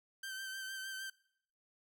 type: tone with vibrato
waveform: sawtooth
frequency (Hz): 1554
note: G6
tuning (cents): -16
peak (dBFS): -38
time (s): 0.23-1.1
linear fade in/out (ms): 5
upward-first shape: sine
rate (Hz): 6.5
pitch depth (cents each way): 26
effects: noise-tail reverb RT60 0.7 s tail -22 dB re dry